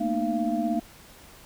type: tone cluster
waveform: sine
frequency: 222.1 / 238.8 / 305.9 / 686 Hz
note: A3 / A#3 / D#4 / F5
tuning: +16 / +42 / -29 / -31 cents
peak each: -29 dBFS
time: 0-0.8 s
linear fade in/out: 10 ms
effects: pink hiss -50 dBFS RMS until 1.45 s

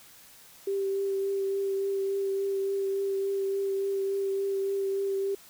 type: tone with vibrato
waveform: sine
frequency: 392 Hz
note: G4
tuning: in tune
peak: -26 dBFS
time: 0.67-5.35 s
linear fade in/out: 5 ms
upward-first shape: triangle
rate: 3.5 Hz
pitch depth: 16 cents each way
effects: white hiss -53 dBFS RMS until 5.49 s

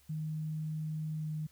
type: tone with pitch glide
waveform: sine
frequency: 155.56 to 154.4 Hz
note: D#3 to D#3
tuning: 0 to -13 cents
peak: -34 dBFS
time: 0.09-1.47 s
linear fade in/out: 10 ms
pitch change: -13 cents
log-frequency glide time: 1.16-1.3 s
effects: added 72 Hz sine -67 dBFS peak until 1.51 s + white hiss -66 dBFS RMS until 1.51 s

